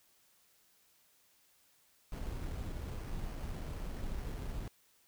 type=noise with sample-and-hold; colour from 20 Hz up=brown; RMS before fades=-40 dBFS; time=2.12-4.68 s; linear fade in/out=2 ms; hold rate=3675 Hz; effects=white hiss -69 dBFS RMS until 5.07 s